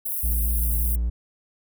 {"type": "high-pass noise", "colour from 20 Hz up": "white", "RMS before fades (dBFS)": -28, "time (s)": [0.05, 0.96], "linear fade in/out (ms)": 10, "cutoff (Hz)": 10000, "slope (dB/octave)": 48}
{"type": "tone", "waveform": "triangle", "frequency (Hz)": 58.27, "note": "A#1", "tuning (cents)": 0, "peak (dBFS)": -19, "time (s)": [0.23, 1.1], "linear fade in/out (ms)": 10}
{"effects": []}